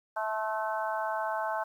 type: harmonic tone with a mistuned harmonic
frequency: 218 Hz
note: A3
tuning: 16 cents flat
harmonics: 3 / 4 / 5 / 6 / 7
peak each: -34 / -33 / -37 / -41 / -38 dBFS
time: 0.16-1.64 s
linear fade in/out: 10 ms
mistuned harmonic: 5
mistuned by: -25 cents
effects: 10-bit